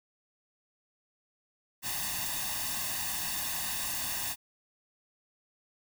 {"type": "noise with comb filter", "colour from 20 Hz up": "white", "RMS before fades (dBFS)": -34, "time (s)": [1.82, 4.36], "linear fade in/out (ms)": 50, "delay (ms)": 1.1, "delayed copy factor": 0.8, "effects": []}